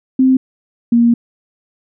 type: tone pair in turn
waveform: sine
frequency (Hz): 260.8 / 235.3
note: C4 / A#3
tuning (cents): -5 / +16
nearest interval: major second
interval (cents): 179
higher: first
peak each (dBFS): -7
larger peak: neither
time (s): 0.19-0.37 / 0.92-1.14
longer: second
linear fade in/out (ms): 5
effects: none